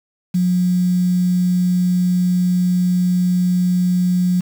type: tone with quantisation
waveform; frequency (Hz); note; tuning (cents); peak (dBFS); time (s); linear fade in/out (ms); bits
sine; 180; F#3; -47; -13; 0.34-4.41; 10; 6
effects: none